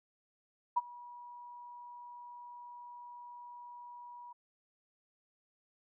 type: tone with ADSR envelope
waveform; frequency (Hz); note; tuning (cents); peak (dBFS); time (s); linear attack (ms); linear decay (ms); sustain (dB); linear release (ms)
sine; 967; B5; -37; -24; 0.76-4.33; 14; 30; -23; 9
effects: none